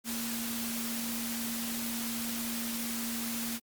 sine tone in noise, 232.1 Hz, A#3, 7 cents flat, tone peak -36 dBFS, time 0.04-3.6 s, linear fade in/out 50 ms, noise white, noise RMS -37 dBFS, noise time 0.04-3.6 s, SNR -2 dB, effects Opus 48 kbps

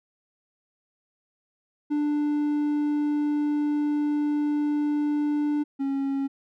triangle tone pair in turn, 295.3 / 274.2 Hz, D4 / C#4, +10 / -19 cents, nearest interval minor second, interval 129 cents, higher first, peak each -20 / -22 dBFS, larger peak first, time 1.9-5.64 / 5.79-6.28 s, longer first, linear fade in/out 20 ms, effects none

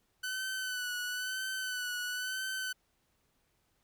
sawtooth tone with vibrato, 1502 Hz, F#6, 26 cents sharp, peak -31 dBFS, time 0.23-2.73 s, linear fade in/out 10 ms, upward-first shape sine, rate 1 Hz, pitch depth 39 cents each way, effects pink hiss -75 dBFS RMS until 3.83 s

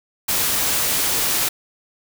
white noise, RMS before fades -20 dBFS, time 0.28-1.49 s, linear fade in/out 10 ms, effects none

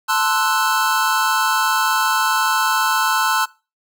square chord, F# half-diminished seventh, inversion first, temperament equal, 880 / 1046.5 / 1318.5 / 1480 Hz, A5 / C6 / E6 / F#6, 0 / 0 / 0 / 0 cents, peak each -22 dBFS, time 0.08-3.46 s, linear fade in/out 20 ms, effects noise-tail reverb RT60 0.3 s tail -22 dB re dry

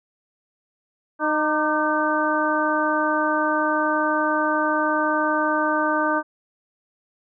harmonic tone with a mistuned harmonic, 306.8 Hz, D#4, 24 cents flat, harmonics 1 / 2 / 3 / 4 / 5, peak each -25 / -25 / -25 / -25 / -25 dBFS, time 1.19-6.23 s, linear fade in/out 50 ms, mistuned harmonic 4, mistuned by -46 cents, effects none

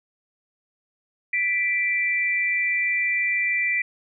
sine tone pair together, 1975.3 / 2349 Hz, B6 / D7, 0 / 0 cents, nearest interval minor third, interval 300 cents, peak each -23 dBFS, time 1.33-3.82 s, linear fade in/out 5 ms, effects none

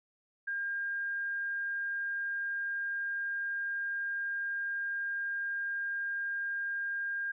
sine tone, 1608 Hz, G6, 44 cents sharp, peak -32 dBFS, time 0.47-7.32 s, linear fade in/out 10 ms, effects none

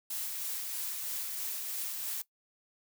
blue noise with tremolo, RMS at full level -36 dBFS, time 0.1-2.22 s, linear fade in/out 5 ms, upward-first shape sine, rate 3.1 Hz, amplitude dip 25%, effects noise-tail reverb RT60 0.1 s tail -18 dB re dry

